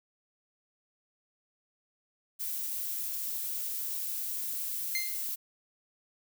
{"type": "noise", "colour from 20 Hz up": "violet", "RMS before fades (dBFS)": -35, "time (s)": [2.39, 5.36], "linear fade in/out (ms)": 20}
{"type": "tone with exponential decay", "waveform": "25% pulse", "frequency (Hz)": 2093, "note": "C7", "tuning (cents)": 0, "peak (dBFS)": -24, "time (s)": [4.95, 5.27], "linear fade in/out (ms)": 1, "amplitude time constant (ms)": 69}
{"effects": []}